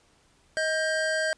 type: tone pair together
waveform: square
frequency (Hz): 630.6 / 1589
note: D#5 / G6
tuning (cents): +23 / +23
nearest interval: octave + major third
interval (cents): 1600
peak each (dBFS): -28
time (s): 0.57-1.33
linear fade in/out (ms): 0
effects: pink hiss -63 dBFS RMS until 1.37 s + resampled to 22050 Hz